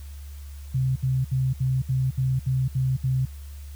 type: tone bursts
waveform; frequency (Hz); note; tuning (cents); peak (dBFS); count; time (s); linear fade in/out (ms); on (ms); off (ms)
sine; 130.81; C3; 0; -20; 9; 0.74-3.256; 10; 220; 67
effects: added 71 Hz sine -36 dBFS peak until 3.75 s + white hiss -53 dBFS RMS until 3.75 s